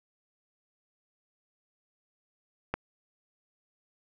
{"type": "click", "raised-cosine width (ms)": 0.5, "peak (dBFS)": -14, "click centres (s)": 2.74, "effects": []}